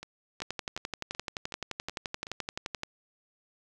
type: two click trains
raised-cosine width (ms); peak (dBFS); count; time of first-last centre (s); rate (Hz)
0.2; -24 / -16; 7 / 29; 0.03-2.269 / 0.42-2.834; 2.68 / 11.6
effects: none